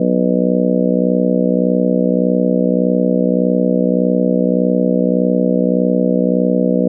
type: harmonic tone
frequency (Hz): 61.7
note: B1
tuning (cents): -1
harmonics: 3 / 4 / 5 / 6 / 7 / 8 / 9 / 10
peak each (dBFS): -16 / -17 / -21 / -28 / -26 / -17 / -27 / -23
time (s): 0-6.88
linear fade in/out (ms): 5
effects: none